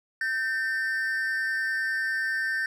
triangle tone pair together, 1554.4 / 1805 Hz, G6 / A6, -15 / +44 cents, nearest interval minor third, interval 259 cents, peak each -27 / -26 dBFS, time 0.21-2.66 s, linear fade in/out 2 ms, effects none

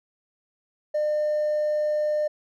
triangle tone with hard clipping, 603 Hz, D5, 46 cents sharp, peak -21 dBFS, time 0.94-2.28 s, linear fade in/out 10 ms, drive 2 dB, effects none

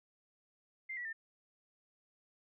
sine tone with pitch steps, 2093 / 1941.6 / 1801.1 Hz, C7 / B6 / A6, 0 / -30 / +40 cents, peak -39 dBFS, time 0.89-1.13 s, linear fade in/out 10 ms, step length 80 ms, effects none

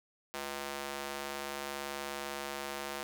square tone with high-pass filter, 70.3 Hz, C#2, 25 cents sharp, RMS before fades -40 dBFS, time 0.34-3.03 s, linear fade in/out 0 ms, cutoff 520 Hz, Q 0.62, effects none

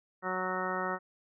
harmonic tone, 185 Hz, F#3, in tune, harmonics 1 / 2 / 3 / 4 / 5 / 6 / 7 / 8 / 10, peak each -41 / -39 / -39 / -40 / -40 / -40 / -37 / -41 / -40 dBFS, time 0.22-0.99 s, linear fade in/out 50 ms, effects none

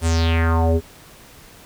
square tone with low-pass filter sweep, 82.41 Hz, E2, in tune, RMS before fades -17 dBFS, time 0.01-0.81 s, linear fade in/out 50 ms, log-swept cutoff 10000 to 370 Hz, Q 4, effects pink hiss -45 dBFS RMS until 1.65 s

